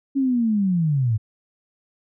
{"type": "linear sweep", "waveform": "sine", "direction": "down", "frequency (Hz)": [278.6, 103.2], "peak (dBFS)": -17, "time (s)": [0.15, 1.18], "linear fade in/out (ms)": 20, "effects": []}